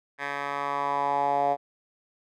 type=tone with band-pass filter sweep; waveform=10% pulse; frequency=141.8 Hz; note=C#3; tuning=40 cents sharp; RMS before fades=-27 dBFS; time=0.18-1.57 s; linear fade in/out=50 ms; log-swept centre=1600 to 690 Hz; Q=4.2; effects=none